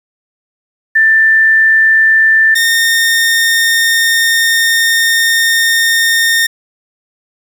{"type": "tone pair in turn", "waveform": ["sine", "sawtooth"], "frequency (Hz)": [1776, 1830.2], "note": ["A6", "A#6"], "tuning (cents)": [16, -32], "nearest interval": "minor second", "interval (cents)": 52, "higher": "second", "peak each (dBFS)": -5, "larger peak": "neither", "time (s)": [[0.95, 2.55], [2.55, 6.47]], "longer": "second", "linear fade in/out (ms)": 10, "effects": ["7-bit"]}